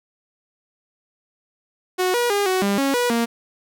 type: tone with pitch steps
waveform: sawtooth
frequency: 367.4 / 481.7 / 405.6 / 372.9 / 200 / 274.8 / 487.2 / 233 Hz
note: F#4 / B4 / G#4 / F#4 / G3 / C#4 / B4 / A#3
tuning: -12 / -43 / -41 / +14 / +35 / -15 / -24 / -1 cents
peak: -14 dBFS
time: 1.98-3.26 s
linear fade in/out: 20 ms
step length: 160 ms
effects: none